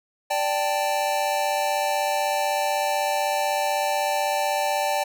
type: chord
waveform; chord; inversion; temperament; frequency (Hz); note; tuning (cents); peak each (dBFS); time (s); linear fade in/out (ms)
square; D suspended fourth; none; equal; 587.3 / 784 / 880; D5 / G5 / A5; 0 / 0 / 0; -27 / -26 / -28; 0.3-5.04; 10
effects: none